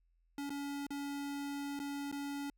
square tone with dropouts, 283.2 Hz, C#4, 37 cents sharp, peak -39 dBFS, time 0.38-2.5 s, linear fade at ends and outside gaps 2 ms, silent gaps 0.495-0.503 / 0.867-0.905 / 1.792-1.799 / 2.115-2.125 s, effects added 42 Hz sine -70 dBFS peak until 2.57 s

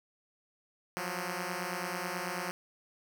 5% pulse beating tone pair, 174.61 / 183.81 Hz, F3 / F#3, 0 / -11 cents, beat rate 9.2 Hz, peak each -26 dBFS, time 0.97-2.51 s, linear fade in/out 0 ms, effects none

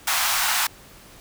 pink high-pass noise, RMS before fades -22 dBFS, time 0.07-0.67 s, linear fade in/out 5 ms, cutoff 760 Hz, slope 48 dB/octave, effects pink hiss -47 dBFS RMS until 1.2 s

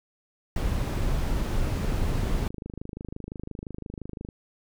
brown noise, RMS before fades -26 dBFS, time 0.56-2.48 s, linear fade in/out 2 ms
click train, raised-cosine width 3 ms, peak -23 dBFS, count 67, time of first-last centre 1.73-4.288 s, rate 25.8 Hz
effects none

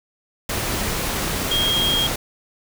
sine tone in noise, 3244 Hz, G#7, 41 cents flat, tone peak -18 dBFS, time 1.51-2.07 s, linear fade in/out 5 ms, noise pink, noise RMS -24 dBFS, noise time 0.49-2.16 s, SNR +3 dB, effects none

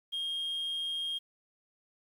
sine tone, 3233 Hz, G#7, 47 cents flat, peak -30 dBFS, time 0.12-1.19 s, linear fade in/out 20 ms, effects tanh soft clip ceiling -30 dBFS + 10-bit

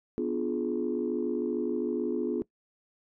sine chord, B diminished seventh, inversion none, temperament equal with one note detuned, 246.9 / 293.7 / 349.2 / 421.8 Hz, B3 / D4 / F4 / Ab4, 0 / 0 / 0 / +27 cents, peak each -32 / -34 / -31 / -32 dBFS, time 0.18-2.42 s, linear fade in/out 0 ms, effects noise-tail reverb RT60 0.1 s tail -21 dB re dry + tanh soft clip ceiling -19 dBFS

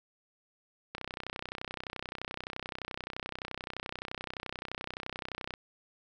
click train, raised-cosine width 0.3 ms, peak -21 dBFS, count 146, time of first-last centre 0.95-5.539 s, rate 31.6 Hz, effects none

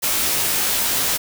white noise with comb filter, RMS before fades -20 dBFS, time 0.02-1.18 s, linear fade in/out 20 ms, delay 17 ms, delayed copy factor -1, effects none

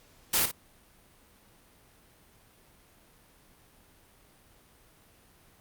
white noise with echo, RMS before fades -25 dBFS, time 0.33-0.46 s, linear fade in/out 10 ms, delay 56 ms, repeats 1, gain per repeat -10 dB, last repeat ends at 0.516 s, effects pink hiss -60 dBFS RMS until 5.6 s + Opus 48 kbps

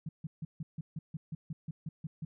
sine tone bursts, 157.5 Hz, D#3, 21 cents sharp, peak -35 dBFS, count 13, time 0.06-2.25 s, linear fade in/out 5 ms, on 30 ms, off 150 ms, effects none

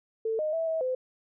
sine tone with pitch steps, 445.6 / 616 / 654 / 645 / 512 Hz, A4 / D#5 / E5 / E5 / C5, +22 / -17 / -14 / -38 / -38 cents, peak -26 dBFS, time 0.25-0.95 s, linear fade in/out 5 ms, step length 140 ms, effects none

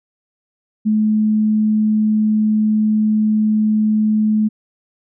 sine tone, 214.8 Hz, A3, 41 cents flat, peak -12 dBFS, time 0.85-4.49 s, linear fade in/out 20 ms, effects none

